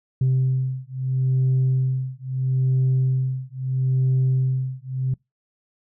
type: beating tone pair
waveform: sine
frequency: 130 / 130.76 Hz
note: C3 / C3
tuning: -11 / -1 cents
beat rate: 0.76 Hz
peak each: -20 dBFS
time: 0.21-5.14 s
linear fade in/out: 5 ms
effects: noise-tail reverb RT60 0.2 s tail -26 dB re dry + tanh soft clip ceiling -14 dBFS